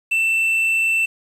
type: tone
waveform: triangle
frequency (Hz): 2671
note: E7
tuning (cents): +22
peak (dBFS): -14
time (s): 0.11-1.06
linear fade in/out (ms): 10
effects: resampled to 32000 Hz + 7-bit